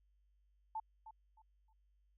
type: tone with echo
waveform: sine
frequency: 880 Hz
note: A5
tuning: in tune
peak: -38 dBFS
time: 0.75-0.8 s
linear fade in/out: 5 ms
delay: 310 ms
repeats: 3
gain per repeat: -12 dB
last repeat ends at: 1.73 s
effects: added 50 Hz sine -70 dBFS peak until 2.17 s